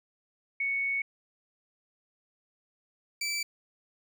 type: tone pair in turn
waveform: sine / 20% pulse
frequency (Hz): 2219 / 2321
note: C#7 / D7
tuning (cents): +1 / -21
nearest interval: minor second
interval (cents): 78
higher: second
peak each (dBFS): -27 / -25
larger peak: second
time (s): 0.6-1.02 / 3.21-3.43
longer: first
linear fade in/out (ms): 5
effects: none